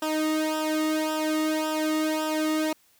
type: tone with flanger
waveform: sawtooth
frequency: 311.1 Hz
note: D#4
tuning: in tune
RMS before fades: -26 dBFS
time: 0.02-2.73 s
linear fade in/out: 5 ms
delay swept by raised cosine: 0.46 to 1.26 ms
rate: 1.8 Hz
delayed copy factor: -0.85
effects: white hiss -62 dBFS RMS until 2.99 s